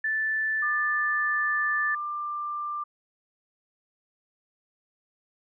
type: tone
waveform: sine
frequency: 1757 Hz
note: A6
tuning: 3 cents flat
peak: -24 dBFS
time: 0.04-1.95 s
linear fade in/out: 5 ms
type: tone with pitch glide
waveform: sine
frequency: 1200 to 1186.9 Hz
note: D6 to D6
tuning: +37 to +18 cents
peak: -29 dBFS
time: 0.62-2.84 s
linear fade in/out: 10 ms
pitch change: -19 cents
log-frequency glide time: 0.94-2.34 s
effects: none